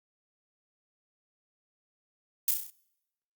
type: noise with echo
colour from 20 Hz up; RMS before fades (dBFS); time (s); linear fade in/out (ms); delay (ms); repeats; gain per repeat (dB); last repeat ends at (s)
violet; -24; 2.48-2.51; 2; 32; 6; -4; 2.702
effects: noise-tail reverb RT60 0.9 s tail -26 dB re dry + Opus 48 kbps